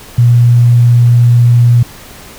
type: tone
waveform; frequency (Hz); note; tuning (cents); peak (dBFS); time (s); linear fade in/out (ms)
sine; 120; B2; -49; -3; 0.18-1.83; 5
effects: pink hiss -33 dBFS RMS until 2.38 s